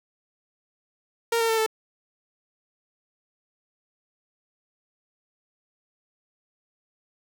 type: tone with pitch steps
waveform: sawtooth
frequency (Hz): 463.4 / 455.4 / 447.6 / 439.9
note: A#4 / A#4 / A4 / A4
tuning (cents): -10 / -40 / +30 / 0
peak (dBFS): -17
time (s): 1.32-1.664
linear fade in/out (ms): 5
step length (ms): 86
effects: none